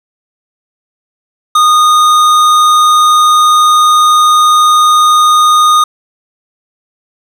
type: tone with tanh clipping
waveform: sine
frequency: 1231 Hz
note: D#6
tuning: 19 cents flat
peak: -6 dBFS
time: 1.55-5.84 s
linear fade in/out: 5 ms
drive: 16 dB
effects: none